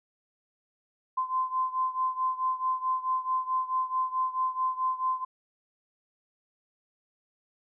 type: beating tone pair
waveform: sine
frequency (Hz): 1032 / 1036.6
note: C6 / C6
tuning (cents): -24 / -16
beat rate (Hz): 4.6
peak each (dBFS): -28 / -31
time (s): 1.17-5.25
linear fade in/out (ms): 10
effects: none